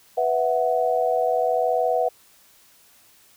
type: chord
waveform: sine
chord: B suspended fourth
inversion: none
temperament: equal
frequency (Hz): 493.9 / 659.3 / 740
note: B4 / E5 / F#5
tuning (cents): 0 / 0 / 0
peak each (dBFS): -23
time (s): 0.17-2.09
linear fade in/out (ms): 10
effects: white hiss -55 dBFS RMS until 3.36 s